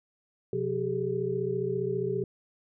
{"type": "tone cluster", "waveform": "sine", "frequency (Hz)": [127.3, 179.4, 388.6, 423.5], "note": ["C3", "F3", "G4", "G#4"], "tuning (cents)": [-47, 47, -15, 34], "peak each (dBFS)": [-35, -37, -30, -32], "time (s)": [0.53, 2.24], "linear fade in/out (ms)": 2, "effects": []}